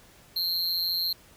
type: tone with amplitude modulation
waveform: square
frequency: 4186 Hz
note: C8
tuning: in tune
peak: -22 dBFS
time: 0.36-1.13 s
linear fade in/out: 5 ms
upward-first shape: sine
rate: 174 Hz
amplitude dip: 90%
effects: pink hiss -55 dBFS RMS until 1.36 s